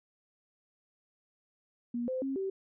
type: tone with pitch steps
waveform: sine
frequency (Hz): 239.2 / 516 / 269.9 / 385.6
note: A#3 / C5 / C#4 / G4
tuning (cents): +45 / -24 / -46 / -28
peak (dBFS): -31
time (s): 1.94-2.5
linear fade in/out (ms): 5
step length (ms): 140
effects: none